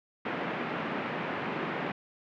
pink band-pass noise, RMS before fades -34 dBFS, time 0.25-1.92 s, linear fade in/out 5 ms, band 170 to 2500 Hz, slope 24 dB/octave, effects none

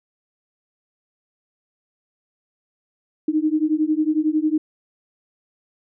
sine beating tone pair, 303.9 / 314.9 Hz, D#4 / D#4, -41 / +21 cents, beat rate 11 Hz, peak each -20 dBFS, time 3.28-4.58 s, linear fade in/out 5 ms, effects none

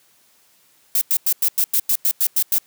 violet noise bursts, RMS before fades -17 dBFS, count 11, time 0.95-2.583 s, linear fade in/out 2 ms, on 63 ms, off 94 ms, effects white hiss -57 dBFS RMS until 2.66 s + high-pass 100 Hz 12 dB/octave

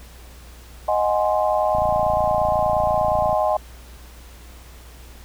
sine chord, Ab dominant seventh, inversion second, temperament equal, 622.3 / 740 / 830.6 / 1046.5 Hz, Eb5 / Gb5 / Ab5 / C6, 0 / 0 / 0 / 0 cents, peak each -20 / -23 / -23 / -26 dBFS, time 0.88-3.57 s, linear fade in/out 5 ms
click train, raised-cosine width 5 ms, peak -19 dBFS, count 46, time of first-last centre 1.75-3.329 s, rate 28.5 Hz
effects added 60 Hz sine -41 dBFS peak until 5.24 s + pink hiss -47 dBFS RMS until 5.24 s

